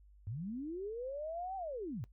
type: linear two-way sweep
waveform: sine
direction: up then down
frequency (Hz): 92.5 to 784 to 92.5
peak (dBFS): -38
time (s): 0.27-2.04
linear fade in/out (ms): 0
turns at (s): 1.56
effects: noise-tail reverb RT60 0.1 s tail -19 dB re dry + added 50 Hz sine -58 dBFS peak until 2.12 s